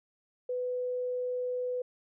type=tone; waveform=sine; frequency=498.4 Hz; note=B4; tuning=16 cents sharp; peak=-30 dBFS; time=0.49-1.82 s; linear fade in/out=5 ms; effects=none